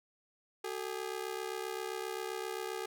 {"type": "ring-modulated tone", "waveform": "sawtooth", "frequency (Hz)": 409.3, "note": "G#4", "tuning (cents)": -25, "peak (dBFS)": -30, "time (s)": [0.64, 2.86], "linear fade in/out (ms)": 5, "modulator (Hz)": 33.8, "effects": []}